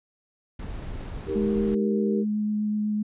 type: noise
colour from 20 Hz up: brown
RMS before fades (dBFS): -35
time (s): 0.59-1.75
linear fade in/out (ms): 5
type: chord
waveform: sine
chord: Eb major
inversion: none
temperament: equal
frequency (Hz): 311.1 / 392 / 466.2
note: Eb4 / G4 / Bb4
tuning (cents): 0 / 0 / 0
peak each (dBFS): -33 / -27 / -30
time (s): 1.26-2.25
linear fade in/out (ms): 50
type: tone with vibrato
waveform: sine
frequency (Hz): 211.1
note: G#3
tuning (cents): +29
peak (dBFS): -23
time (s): 1.35-3.03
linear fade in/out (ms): 10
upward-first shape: triangle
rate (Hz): 8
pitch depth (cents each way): 10
effects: resampled to 8000 Hz